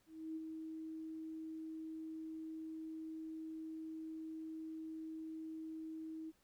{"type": "tone with ADSR envelope", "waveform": "sine", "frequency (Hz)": 318.7, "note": "D#4", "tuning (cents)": 42, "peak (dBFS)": -40, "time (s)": [0.06, 6.32], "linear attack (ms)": 300, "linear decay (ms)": 30, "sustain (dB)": -4, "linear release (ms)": 32, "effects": ["pink hiss -75 dBFS RMS until 6.43 s"]}